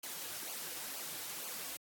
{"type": "noise with flanger", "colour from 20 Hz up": "white", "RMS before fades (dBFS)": -43, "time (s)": [0.03, 1.77], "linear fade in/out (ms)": 5, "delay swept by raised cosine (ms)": [0.53, 5.13], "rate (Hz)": 2.1, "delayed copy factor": -0.7, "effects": ["high-pass 150 Hz 12 dB/octave", "AAC 64 kbps"]}